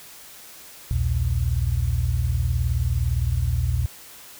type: tone cluster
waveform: sine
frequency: 62.6 / 82 / 120.1 Hz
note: B1 / E2 / B2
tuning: +24 / -9 / -48 cents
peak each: -24 dBFS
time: 0.91-3.86 s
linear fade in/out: 0 ms
effects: white hiss -44 dBFS RMS until 4.39 s